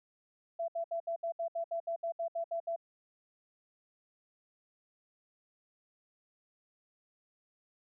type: tone bursts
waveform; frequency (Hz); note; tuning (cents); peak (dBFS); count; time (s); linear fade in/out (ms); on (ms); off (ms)
sine; 671; E5; +31; -32; 14; 0.59-2.762; 10; 92; 68
effects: none